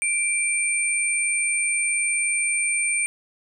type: tone pair together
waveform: sine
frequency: 2353 / 8856 Hz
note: D7 / C#9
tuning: +3 / -3 cents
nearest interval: octave + major seventh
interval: 2294 cents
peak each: -23 dBFS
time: 0.02-3.06 s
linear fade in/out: 0 ms
effects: none